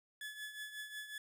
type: tone with tremolo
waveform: 30% pulse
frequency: 1714 Hz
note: A6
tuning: 46 cents flat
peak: -39 dBFS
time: 0.21-1.18 s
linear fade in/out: 2 ms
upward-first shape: triangle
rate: 5.5 Hz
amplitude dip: 70%
effects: none